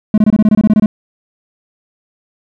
triangle tone bursts, 213.1 Hz, G#3, 45 cents sharp, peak -3 dBFS, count 12, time 0.14-0.86 s, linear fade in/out 2 ms, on 38 ms, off 24 ms, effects none

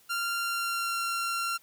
sawtooth tone with pitch glide, 1387 to 1372.7 Hz, F6 to F6, -12 to -30 cents, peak -25 dBFS, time 0.09-1.58 s, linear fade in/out 20 ms, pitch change -18 cents, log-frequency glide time 0.36-0.97 s, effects white hiss -61 dBFS RMS until 1.62 s

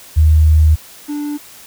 sine / triangle tone pair in turn, 77.78 / 293.7 Hz, D#2 / D4, 0 / 0 cents, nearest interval octave + major seventh, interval 2300 cents, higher second, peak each -6 / -17 dBFS, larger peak first, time 0.16-0.76 / 1.08-1.38 s, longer first, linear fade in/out 20 ms, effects white hiss -39 dBFS RMS until 1.66 s

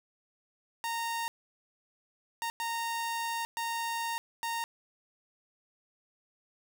sawtooth tone bursts at uneven times, 924 Hz, A#5, 16 cents flat, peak -28 dBFS, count 5, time 0.84-1.28 / 2.42-2.5 / 2.6-3.45 / 3.57-4.18 / 4.43-4.64 s, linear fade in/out 0 ms, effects none

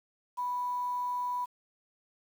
sine tone with quantisation, 986 Hz, B5, 3 cents flat, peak -30 dBFS, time 0.37-1.46 s, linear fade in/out 20 ms, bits 9, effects none

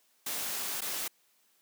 white noise with dropouts, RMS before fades -35 dBFS, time 0.26-1.08 s, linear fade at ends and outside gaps 5 ms, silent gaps 0.808-0.817 s, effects white hiss -69 dBFS RMS until 1.61 s + high-pass 200 Hz 12 dB/octave

